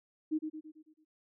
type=tone with echo; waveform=sine; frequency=311.1 Hz; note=D#4; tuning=in tune; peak=-28 dBFS; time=0.31-0.39 s; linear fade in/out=20 ms; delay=110 ms; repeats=6; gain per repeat=-6 dB; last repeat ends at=1.05 s; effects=none